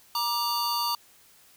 square tone cluster, 947 / 1184 / 4560 Hz, A#5 / D6 / C#8, +27 / +14 / +48 cents, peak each -30 / -32 / -30 dBFS, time 0.15-0.95 s, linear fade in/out 2 ms, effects white hiss -57 dBFS RMS until 1.56 s

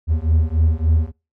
triangle beating tone pair, 77.8 / 81.3 Hz, D#2 / E2, 0 / -23 cents, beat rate 3.5 Hz, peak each -15 dBFS, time 0.07-1.12 s, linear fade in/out 50 ms, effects noise-tail reverb RT60 0.3 s tail -26 dB re dry

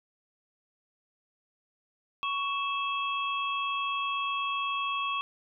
sine tone cluster, 1116 / 2631 / 3272 Hz, C#6 / E7 / G#7, +11 / -4 / -26 cents, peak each -30 / -34 / -37 dBFS, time 2.23-5.21 s, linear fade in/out 0 ms, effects none

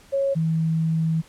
sine tone pair in turn, 550 / 161.45 Hz, C#5 / E3, -14 / -36 cents, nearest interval octave + major sixth, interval 2122 cents, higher first, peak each -19 dBFS, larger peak neither, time 0.12-0.35 / 0.35-1.22 s, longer second, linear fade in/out 20 ms, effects pink hiss -52 dBFS RMS until 1.28 s + low-pass 11000 Hz 12 dB/octave

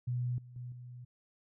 sine tone with level steps, 123.2 Hz, B2, 4 cents flat, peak -31 / -49 / -40 / -45 dBFS, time 0.07-1.05 s, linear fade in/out 10 ms, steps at 0.38 / 0.56 / 0.72 s, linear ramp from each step 2 ms, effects none

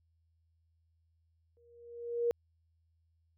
sine tone with exponential growth, 472.8 Hz, A#4, 24 cents sharp, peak -25 dBFS, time 1.57-2.31 s, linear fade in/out 0 ms, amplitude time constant 160 ms, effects added 82 Hz sine -70 dBFS peak until 3.37 s

